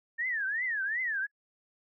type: tone with vibrato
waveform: sine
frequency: 1780 Hz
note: A6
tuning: 20 cents sharp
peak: -29 dBFS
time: 0.18-1.27 s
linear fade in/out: 20 ms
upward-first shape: triangle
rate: 2.7 Hz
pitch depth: 280 cents each way
effects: noise-tail reverb RT60 0.1 s tail -26 dB re dry